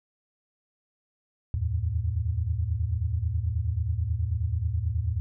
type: tone cluster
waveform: sine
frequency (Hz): 76.8 / 86.1 / 109.8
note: D#2 / F2 / A2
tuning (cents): -22 / -24 / -3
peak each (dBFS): -29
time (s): 1.54-5.2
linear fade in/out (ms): 0
effects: none